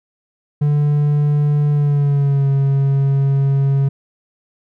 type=tone with pitch glide; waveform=triangle; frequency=146.83 to 137.79 Hz; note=D3 to C#3; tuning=0 to -10 cents; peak=-10 dBFS; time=0.61-3.89 s; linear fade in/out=10 ms; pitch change=-110 cents; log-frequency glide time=1.71-2.49 s; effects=none